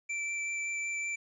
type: tone with vibrato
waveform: square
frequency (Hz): 2336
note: D7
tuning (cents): -10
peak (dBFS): -33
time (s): 0.09-1.16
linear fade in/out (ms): 10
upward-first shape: sine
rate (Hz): 5.3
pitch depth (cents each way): 8
effects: resampled to 22050 Hz + 11-bit